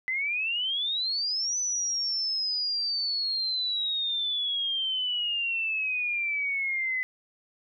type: exponential two-way sweep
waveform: sine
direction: up then down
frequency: 2009 to 6040 to 2009 Hz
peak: -26 dBFS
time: 0.08-7.03 s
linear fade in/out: 0 ms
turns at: 1.58 s
effects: none